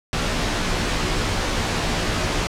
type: noise with comb filter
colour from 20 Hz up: pink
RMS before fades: -22 dBFS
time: 0.13-2.47 s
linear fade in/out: 0 ms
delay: 15 ms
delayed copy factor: -0.7
effects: low-pass 6000 Hz 12 dB/octave